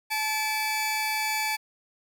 sawtooth tone pair together, 865 / 2306 Hz, A5 / D7, -30 / -32 cents, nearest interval octave + perfect fourth, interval 1698 cents, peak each -25 dBFS, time 0.1-1.57 s, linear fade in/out 20 ms, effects 10-bit

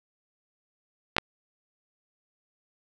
clicks, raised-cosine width 0.3 ms, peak -5 dBFS, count 2, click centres 1.166 / 1.183 s, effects none

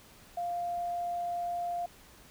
sine tone with quantisation, 698.5 Hz, F5, in tune, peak -31 dBFS, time 0.37-1.86 s, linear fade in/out 5 ms, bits 10, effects pink hiss -56 dBFS RMS until 2.3 s

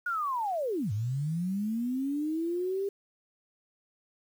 sine linear two-way sweep, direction down then up, 1463 to 98.9 to 402.5 Hz, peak -28 dBFS, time 0.06-2.89 s, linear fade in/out 5 ms, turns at 0.92 s, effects 9-bit

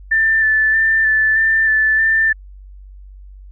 sine tone with vibrato, 1767 Hz, A6, 7 cents sharp, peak -11 dBFS, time 0.11-2.33 s, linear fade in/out 10 ms, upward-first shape square, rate 1.6 Hz, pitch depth 16 cents each way, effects added 48 Hz sine -35 dBFS peak until 3.51 s

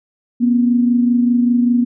sine tone pair together, 240.5 / 265.6 Hz, B3 / C4, -46 / +26 cents, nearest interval major second, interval 172 cents, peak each -11 / -21 dBFS, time 0.4-1.85 s, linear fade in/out 20 ms, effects none

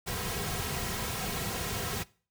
pink noise with comb filter, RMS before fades -34 dBFS, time 0.06-2.04 s, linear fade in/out 20 ms, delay 3.4 ms, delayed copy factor -0.6, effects noise-tail reverb RT60 0.4 s tail -21 dB re dry

